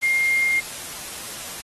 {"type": "tone in noise", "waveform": "sine", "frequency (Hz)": 2120, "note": "C7", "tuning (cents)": 22, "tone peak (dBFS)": -17, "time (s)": [0.02, 0.61], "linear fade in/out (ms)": 20, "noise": "white", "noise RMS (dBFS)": -34, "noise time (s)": [0.01, 1.62], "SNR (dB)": 14, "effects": ["AAC 32 kbps"]}